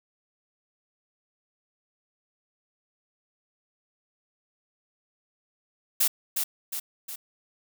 blue noise with echo, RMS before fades -22 dBFS, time 6-6.08 s, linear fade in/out 10 ms, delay 360 ms, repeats 3, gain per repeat -5 dB, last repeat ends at 7.16 s, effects none

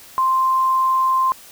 sine tone, 1046.5 Hz, C6, in tune, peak -14 dBFS, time 0.18-1.32 s, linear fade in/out 0 ms, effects white hiss -43 dBFS RMS until 1.51 s

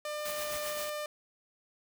sawtooth tone, 599 Hz, D5, 34 cents sharp, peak -31 dBFS, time 0.05-1.06 s, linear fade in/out 2 ms
white noise with tremolo, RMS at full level -39 dBFS, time 0.25-0.9 s, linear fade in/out 5 ms, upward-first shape sine, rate 7.6 Hz, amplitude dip 45%
pink noise with exponential growth, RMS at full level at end -44 dBFS, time 0.33-0.57 s, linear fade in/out 2 ms, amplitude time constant 51 ms
effects none

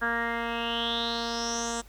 10% pulse tone with low-pass filter sweep, 233.1 Hz, A#3, in tune, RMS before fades -30 dBFS, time 0.01-1.82 s, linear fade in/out 20 ms, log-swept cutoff 1600 to 7500 Hz, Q 7.8, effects added 50 Hz sine -48 dBFS peak until 1.88 s + pink hiss -57 dBFS RMS until 1.88 s

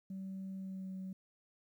sine tone with pitch glide, 191.3 to 188.67 Hz, G3 to F#3, -42 to +34 cents, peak -39 dBFS, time 0.1-1.13 s, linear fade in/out 5 ms, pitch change -24 cents, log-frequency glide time 0.56-0.92 s, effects tanh soft clip ceiling -38 dBFS + 12-bit

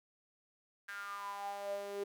sawtooth tone with high-pass filter sweep, 201.2 Hz, G3, 45 cents sharp, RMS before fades -42 dBFS, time 0.88-2.04 s, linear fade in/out 10 ms, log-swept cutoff 1600 to 410 Hz, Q 9, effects none

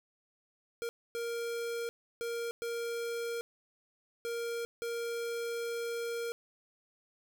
square tone bursts at uneven times, 467.5 Hz, A#4, 5 cents sharp, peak -35 dBFS, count 6, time 0.82-0.89 / 1.15-1.89 / 2.21-2.51 / 2.62-3.41 / 4.25-4.65 / 4.82-6.32 s, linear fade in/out 0 ms, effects none

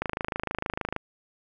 click train, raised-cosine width 0.5 ms, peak -13 dBFS, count 26, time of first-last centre 0.02-0.963 s, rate 26.5 Hz, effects none

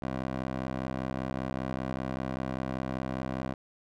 15% pulse tone with band-pass filter, 65.1 Hz, C2, 8 cents flat, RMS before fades -34 dBFS, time 0.02-3.54 s, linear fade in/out 5 ms, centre 550 Hz, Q 0.52, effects none

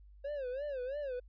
triangle tone with vibrato, 541 Hz, C#5, 42 cents flat, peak -34 dBFS, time 0.24-1.2 s, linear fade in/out 10 ms, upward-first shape sine, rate 3 Hz, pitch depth 160 cents each way, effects added 50 Hz sine -54 dBFS peak until 1.28 s + resampled to 11025 Hz

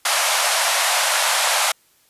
pink band-pass noise, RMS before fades -19 dBFS, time 0.05-1.72 s, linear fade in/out 5 ms, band 610 to 12000 Hz, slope 48 dB/octave, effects white hiss -58 dBFS RMS until 2.09 s + resampled to 32000 Hz

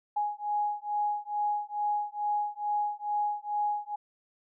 sine beating tone pair, 830.6 / 832.9 Hz, G#5 / G#5, 0 / +5 cents, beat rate 2.3 Hz, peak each -31 / -31 dBFS, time 0.16-3.96 s, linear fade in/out 10 ms, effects none

